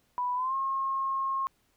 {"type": "tone with pitch glide", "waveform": "sine", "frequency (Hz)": [987.8, 1077.2], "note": ["B5", "C#6"], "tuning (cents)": [0, -50], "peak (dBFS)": -27, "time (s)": [0.18, 1.47], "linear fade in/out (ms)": 0, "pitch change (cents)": 150, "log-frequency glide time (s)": [0.35, 0.55], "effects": ["pink hiss -70 dBFS RMS until 1.76 s"]}